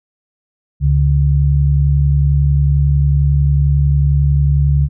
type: tone pair together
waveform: sine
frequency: 71.1 / 142.2 Hz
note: C#2 / C#3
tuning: +45 / +45 cents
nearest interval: octave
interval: 1200 cents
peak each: -12 dBFS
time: 0.8-4.89 s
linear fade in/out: 50 ms
effects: none